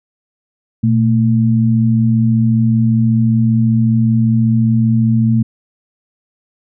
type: tone pair together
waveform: sine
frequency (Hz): 118.5 / 223.7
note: A#2 / A3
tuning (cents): +29 / +29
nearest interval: major seventh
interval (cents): 1100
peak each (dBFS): -12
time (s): 0.83-5.43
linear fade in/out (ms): 10
effects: none